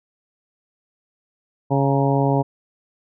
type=harmonic tone with a mistuned harmonic; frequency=138.59 Hz; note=C#3; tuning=in tune; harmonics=1 / 2 / 3 / 4 / 5 / 6 / 7; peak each=-19 / -22 / -24 / -25 / -26 / -27 / -27 dBFS; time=1.7-2.43 s; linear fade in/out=20 ms; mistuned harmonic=7; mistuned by=-52 cents; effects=none